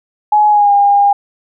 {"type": "tone with pitch glide", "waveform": "sine", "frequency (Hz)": [842, 808.2], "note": ["G#5", "G#5"], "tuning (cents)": [24, -47], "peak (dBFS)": -6, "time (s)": [0.32, 1.13], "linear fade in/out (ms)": 5, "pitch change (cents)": -71, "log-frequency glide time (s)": [0.49, 0.72], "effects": []}